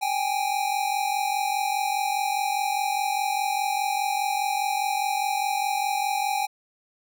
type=tone pair together; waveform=square; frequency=783 / 827.9 Hz; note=G5 / G#5; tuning=-2 / -6 cents; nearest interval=minor second; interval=96 cents; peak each=-27 dBFS; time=0.01-6.47 s; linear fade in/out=20 ms; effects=none